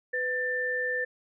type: tone pair together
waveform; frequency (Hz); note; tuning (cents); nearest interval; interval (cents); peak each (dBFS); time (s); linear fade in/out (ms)
sine; 500 / 1780.5; B4 / A6; +21 / +20; octave + minor seventh; 2199; -32 / -28; 0.13-1.05; 10
effects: none